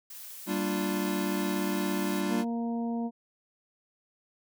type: noise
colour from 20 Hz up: blue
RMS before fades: -44 dBFS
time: 0.1-2.21 s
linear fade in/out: 5 ms
type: chord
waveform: square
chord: G minor seventh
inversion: none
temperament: equal with one note detuned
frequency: 196 / 233.1 / 295.7 / 349.2 Hz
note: G3 / Bb3 / D4 / F4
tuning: 0 / 0 / +12 / 0 cents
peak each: -32 / -38 / -34 / -35 dBFS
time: 0.46-2.45 s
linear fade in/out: 50 ms
type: harmonic tone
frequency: 233.1 Hz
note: A#3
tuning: in tune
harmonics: 1 / 2 / 3 / 4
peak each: -29 / -40 / -40 / -45 dBFS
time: 2.28-3.11 s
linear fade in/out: 50 ms
effects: none